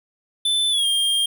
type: tone with pitch glide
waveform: square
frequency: 3520 to 3209 Hz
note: A7 to G7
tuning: 0 to +40 cents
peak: -18 dBFS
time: 0.45-1.26 s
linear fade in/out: 5 ms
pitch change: -160 cents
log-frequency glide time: 0.7-0.86 s
effects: none